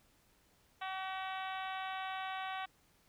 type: harmonic tone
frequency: 379.5 Hz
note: F#4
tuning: 44 cents sharp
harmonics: 2 / 3 / 4 / 5 / 6 / 7 / 8 / 9 / 10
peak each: -41 / -45 / -47 / -49 / -51 / -52 / -53 / -54 / -55 dBFS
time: 0.81-2.66 s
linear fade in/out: 10 ms
effects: pink hiss -70 dBFS RMS until 3.08 s